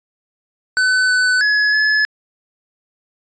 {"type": "tone with pitch steps", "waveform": "square", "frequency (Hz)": [1510, 1501, 1693, 1714], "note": ["F#6", "F#6", "G#6", "A6"], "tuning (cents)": [35, 24, 33, -46], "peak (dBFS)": -13, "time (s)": [0.77, 2.05], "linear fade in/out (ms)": 0, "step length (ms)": 320, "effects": ["resampled to 16000 Hz"]}